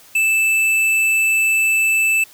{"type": "tone with tanh clipping", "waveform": "sine", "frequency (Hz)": 2637, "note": "E7", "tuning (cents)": 0, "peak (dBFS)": -15, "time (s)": [0.15, 2.24], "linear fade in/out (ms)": 5, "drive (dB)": 13, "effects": ["white hiss -46 dBFS RMS until 2.33 s"]}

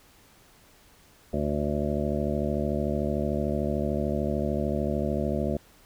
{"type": "harmonic tone", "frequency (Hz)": 73.42, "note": "D2", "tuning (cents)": 0, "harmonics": [1, 2, 3, 4, 5, 7, 8, 9], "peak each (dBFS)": [-32, -33, -30, -36, -33, -35, -33, -36], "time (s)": [1.33, 5.57], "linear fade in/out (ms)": 5, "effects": ["pink hiss -57 dBFS RMS until 5.85 s"]}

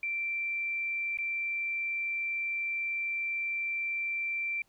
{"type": "tone with dropouts", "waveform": "sine", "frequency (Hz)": 2349, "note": "D7", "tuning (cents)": 0, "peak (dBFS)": -30, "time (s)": [0.03, 4.62], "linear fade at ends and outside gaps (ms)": 2, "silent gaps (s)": [1.173, 1.186], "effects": ["pink hiss -70 dBFS RMS until 4.68 s"]}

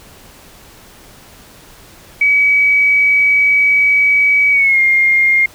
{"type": "tone with pitch glide", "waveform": "sine", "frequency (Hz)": [2275, 2123], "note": ["C#7", "C7"], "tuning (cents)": [44, 25], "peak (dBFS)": -8, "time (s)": [2.21, 5.46], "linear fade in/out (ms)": 5, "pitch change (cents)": -119, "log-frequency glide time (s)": [4.51, 4.8], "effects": ["pink hiss -41 dBFS RMS until 5.54 s"]}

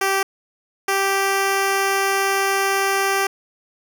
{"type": "tone pair in turn", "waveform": "10% pulse", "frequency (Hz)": [389.3, 391.2], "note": ["G4", "G4"], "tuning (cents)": [-12, -4], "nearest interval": "unison", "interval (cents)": 8, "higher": "second", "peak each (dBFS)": -9, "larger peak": "neither", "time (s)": [[0.01, 0.23], [0.88, 3.27]], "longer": "second", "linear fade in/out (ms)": 5, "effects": []}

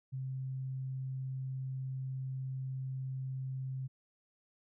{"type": "tone", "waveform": "sine", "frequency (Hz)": 131.7, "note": "C3", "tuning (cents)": 12, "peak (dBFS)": -36, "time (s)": [0.12, 3.88], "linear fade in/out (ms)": 20, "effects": []}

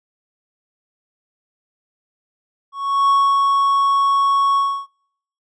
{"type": "tone with ADSR envelope", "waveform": "triangle", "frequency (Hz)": 1108.7, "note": "C#6", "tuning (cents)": 0, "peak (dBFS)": -9, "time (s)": [2.72, 4.87], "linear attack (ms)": 370, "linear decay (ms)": 270, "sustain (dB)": -2, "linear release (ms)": 300, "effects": ["noise-tail reverb RT60 0.7 s tail -25 dB re dry", "resampled to 22050 Hz"]}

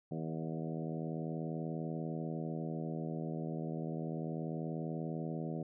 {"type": "harmonic tone with a mistuned harmonic", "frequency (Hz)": 80.3, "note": "E2", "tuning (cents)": -45, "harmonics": [2, 3, 4, 5, 6, 7, 8, 9], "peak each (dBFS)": [-39, -43, -45, -47, -49, -50, -51, -52], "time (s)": [0.11, 5.63], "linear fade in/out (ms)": 5, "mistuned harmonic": 8, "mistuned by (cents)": -21, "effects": []}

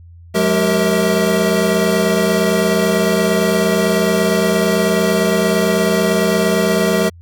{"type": "tone cluster", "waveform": "square", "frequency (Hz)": [180.5, 209.4, 385.4, 466.7, 645], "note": ["F#3", "G#3", "G4", "A#4", "E5"], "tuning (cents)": [-43, 15, -29, 2, -38], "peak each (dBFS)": -20, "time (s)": [0.34, 7.1], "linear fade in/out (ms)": 20, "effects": ["added 85 Hz sine -37 dBFS peak until 7.21 s"]}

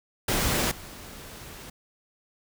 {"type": "noise with level steps", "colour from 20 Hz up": "pink", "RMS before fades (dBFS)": [-25, -43], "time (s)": [0.28, 1.7], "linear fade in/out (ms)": 5, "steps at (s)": 0.71, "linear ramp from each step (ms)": 5, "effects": []}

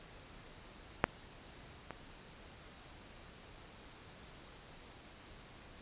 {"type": "clicks", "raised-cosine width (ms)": 0.5, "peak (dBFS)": [-10, -27], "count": 2, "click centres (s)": [1.041, 1.907], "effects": ["pink hiss -55 dBFS RMS until 5.81 s", "resampled to 8000 Hz"]}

